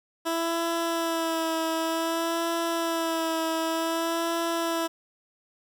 15% pulse tone with vibrato, 329.6 Hz, E4, in tune, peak -19 dBFS, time 0.25-4.88 s, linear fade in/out 20 ms, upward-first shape sine, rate 0.54 Hz, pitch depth 28 cents each way, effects 10-bit

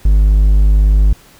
triangle tone, 50.9 Hz, G#1, 34 cents flat, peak -4 dBFS, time 0.05-1.13 s, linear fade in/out 5 ms, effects pink hiss -44 dBFS RMS until 1.39 s

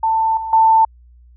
sine tone with level steps, 891 Hz, A5, 22 cents sharp, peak -13 / -22 / -8 dBFS, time 0.03-0.85 s, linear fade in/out 5 ms, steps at 0.37 / 0.53 s, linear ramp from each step 2 ms, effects added 60 Hz sine -43 dBFS peak until 1.36 s

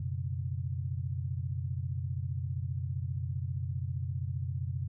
sine chord, F# suspended fourth, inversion none, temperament equal with one note detuned, 90.75 / 123.47 / 138.59 Hz, F#2 / B2 / C#3, -33 / 0 / 0 cents, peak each -35 / -36 / -38 dBFS, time 0-4.88 s, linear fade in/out 5 ms, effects none

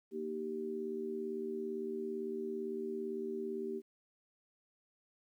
harmonic tone, 77.78 Hz, D#2, in tune, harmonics 3 / 4 / 5, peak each -43 / -46 / -38 dBFS, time 0.11-3.82 s, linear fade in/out 50 ms, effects 12-bit

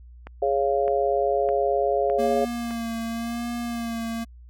click train, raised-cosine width 0.5 ms, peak -23 dBFS, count 5, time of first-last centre 0.27-2.709 s, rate 1.64 Hz
sine chord, Db major, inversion second, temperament just, 415.8 / 554.4 / 693 Hz, Ab4 / Db5 / F5, +2 / 0 / -14 cents, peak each -24 dBFS, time 0.42-2.45 s, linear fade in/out 5 ms
square tone with vibrato, 233.1 Hz, A#3, in tune, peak -28 dBFS, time 2.18-4.25 s, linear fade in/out 20 ms, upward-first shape sine, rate 0.92 Hz, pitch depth 35 cents each way
effects added 60 Hz sine -43 dBFS peak until 4.49 s

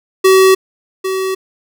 square tone pair in turn, 379.8 / 379.8 Hz, F#4 / F#4, +45 / +45 cents, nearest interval unison, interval 0 cents, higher neither, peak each -6 / -16 dBFS, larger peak first, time 0.24-0.55 / 1.04-1.35 s, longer neither, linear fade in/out 10 ms, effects none

